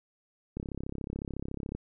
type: click train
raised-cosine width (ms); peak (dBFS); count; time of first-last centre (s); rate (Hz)
3; -23; 41; 0.57-1.75; 33.9
effects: none